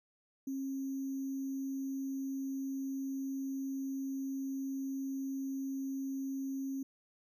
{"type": "tone with sample-and-hold", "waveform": "sine", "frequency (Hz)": 270.3, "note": "C#4", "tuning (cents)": -44, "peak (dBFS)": -35, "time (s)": [0.47, 6.83], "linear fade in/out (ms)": 5, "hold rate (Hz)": 6300, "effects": []}